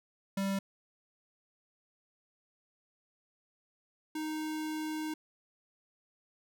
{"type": "tone pair in turn", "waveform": "square", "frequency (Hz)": [195.6, 310.5], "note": ["G3", "D#4"], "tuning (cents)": [-4, -3], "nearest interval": "minor sixth", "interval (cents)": 801, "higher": "second", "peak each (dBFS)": [-31, -35], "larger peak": "first", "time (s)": [[0.37, 0.59], [4.15, 5.14]], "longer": "second", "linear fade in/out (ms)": 5, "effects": []}